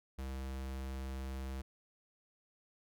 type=tone; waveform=square; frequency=66.2 Hz; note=C2; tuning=21 cents sharp; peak=-40 dBFS; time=0.18-1.62 s; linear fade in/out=10 ms; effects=none